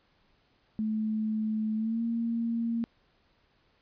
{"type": "tone with pitch glide", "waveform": "sine", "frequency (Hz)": [217, 231.2], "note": ["A3", "A#3"], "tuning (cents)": [-24, -14], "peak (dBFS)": -27, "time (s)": [0.79, 2.84], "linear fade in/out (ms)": 0, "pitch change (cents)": 110, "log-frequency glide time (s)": [1.76, 2.02], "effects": ["pink hiss -68 dBFS RMS until 3.81 s", "resampled to 11025 Hz"]}